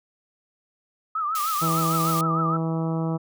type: tone with vibrato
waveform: sine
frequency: 1244.5 Hz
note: D#6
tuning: in tune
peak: -23 dBFS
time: 1.15-2.57 s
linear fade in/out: 5 ms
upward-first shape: triangle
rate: 6.6 Hz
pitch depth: 130 cents each way
type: high-pass noise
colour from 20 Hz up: white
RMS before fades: -32 dBFS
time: 1.35-2.21 s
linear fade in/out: 2 ms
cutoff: 2100 Hz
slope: 12 dB/octave
type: harmonic tone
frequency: 162.8 Hz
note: E3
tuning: 21 cents flat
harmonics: 1 / 2 / 3 / 4 / 5 / 6 / 7 / 8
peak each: -24 / -30 / -34 / -36 / -38 / -40 / -41 / -42 dBFS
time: 1.61-3.18 s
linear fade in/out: 20 ms
effects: none